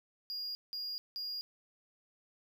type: tone bursts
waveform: triangle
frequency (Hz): 4843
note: D#8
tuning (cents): -48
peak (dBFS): -36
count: 3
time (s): 0.3-1.41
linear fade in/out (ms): 0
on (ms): 250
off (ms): 180
effects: none